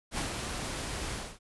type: noise with ADSR envelope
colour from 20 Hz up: pink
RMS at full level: -32 dBFS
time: 0.11-1.39 s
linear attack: 69 ms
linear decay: 110 ms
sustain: -4 dB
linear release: 250 ms
effects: resampled to 24000 Hz